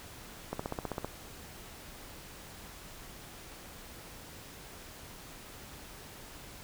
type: click train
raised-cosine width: 1 ms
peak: -20 dBFS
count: 9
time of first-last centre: 0.53-1.046 s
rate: 15.5 Hz
effects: pink hiss -49 dBFS RMS until 6.63 s